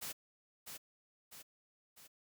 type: noise with echo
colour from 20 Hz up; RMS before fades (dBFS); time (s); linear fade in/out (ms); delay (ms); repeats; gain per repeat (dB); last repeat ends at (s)
white; -43; 0.01-0.13; 20; 650; 3; -5; 2.08
effects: none